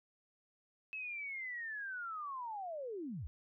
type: linear sweep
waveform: sine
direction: down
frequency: 2609 to 56 Hz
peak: -40 dBFS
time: 0.93-3.27 s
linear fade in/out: 0 ms
effects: none